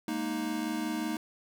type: chord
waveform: square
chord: Ab suspended second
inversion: none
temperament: equal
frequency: 207.7 / 233.1 / 311.1 Hz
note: Ab3 / Bb3 / Eb4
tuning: 0 / 0 / 0 cents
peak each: -40 / -36 / -34 dBFS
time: 0.08-1.17 s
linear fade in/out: 2 ms
effects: none